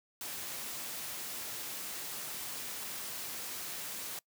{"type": "noise", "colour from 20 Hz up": "white", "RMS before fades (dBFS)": -41, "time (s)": [0.21, 4.19], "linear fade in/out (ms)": 2, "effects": ["noise-tail reverb RT60 0.1 s tail -23 dB re dry", "high-pass 100 Hz 12 dB/octave"]}